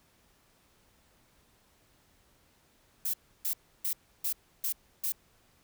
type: noise bursts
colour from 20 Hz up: violet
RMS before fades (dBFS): -31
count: 6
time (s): 3.05-5.122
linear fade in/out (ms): 5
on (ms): 87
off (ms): 310
effects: pink hiss -66 dBFS RMS until 5.63 s